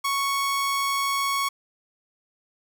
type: tone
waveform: sawtooth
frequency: 1108.7 Hz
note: C#6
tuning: in tune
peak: -19 dBFS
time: 0.04-1.49 s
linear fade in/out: 10 ms
effects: none